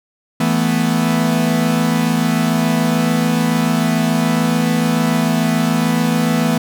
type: chord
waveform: 45% pulse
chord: E suspended fourth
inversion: none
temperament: equal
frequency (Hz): 164.81 / 220 / 246.9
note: E3 / A3 / B3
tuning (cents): 0 / 0 / 0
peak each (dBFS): -18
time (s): 0.4-6.58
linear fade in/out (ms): 5
effects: none